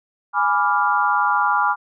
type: chord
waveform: sine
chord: G# diminished seventh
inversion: none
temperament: equal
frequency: 830.6 / 987.8 / 1174.7 / 1396.9 Hz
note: G#5 / B5 / D6 / F6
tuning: 0 / 0 / 0 / 0 cents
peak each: -21 dBFS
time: 0.33-1.76 s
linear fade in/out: 50 ms
effects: none